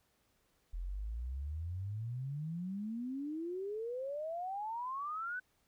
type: exponential sweep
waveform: sine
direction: up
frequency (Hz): 41.2 to 1529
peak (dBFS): -37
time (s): 0.73-5.4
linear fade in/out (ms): 10
effects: pink hiss -75 dBFS RMS until 5.67 s